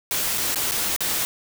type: noise with dropouts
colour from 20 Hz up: white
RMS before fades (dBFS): -24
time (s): 0.11-1.25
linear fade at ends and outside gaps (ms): 0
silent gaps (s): 0.376-0.38 / 0.546-0.558 / 0.711-0.719 / 0.963-1.006
effects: none